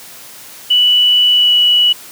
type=tone with pitch glide; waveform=sine; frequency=2960 to 2941 Hz; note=F#7 to F#7; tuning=0 to -11 cents; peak=-7 dBFS; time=0.7-1.93 s; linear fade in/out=10 ms; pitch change=-11 cents; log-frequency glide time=1.32-1.53 s; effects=white hiss -35 dBFS RMS until 2.11 s + high-pass 100 Hz 12 dB/octave